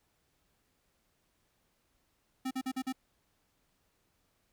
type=tone bursts; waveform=square; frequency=260.6 Hz; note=C4; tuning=7 cents flat; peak=-33 dBFS; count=5; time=2.45-2.926 s; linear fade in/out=10 ms; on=60 ms; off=44 ms; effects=pink hiss -75 dBFS RMS until 4.52 s